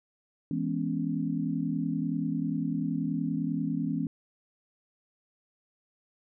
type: chord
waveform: sine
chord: C# minor seventh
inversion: first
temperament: equal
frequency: 164.81 / 207.7 / 246.9 / 277.2 Hz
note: E3 / G#3 / B3 / C#4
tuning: 0 / 0 / 0 / 0 cents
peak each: -32 / -35 / -33 / -32 dBFS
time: 0.51-4.07 s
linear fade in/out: 2 ms
effects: none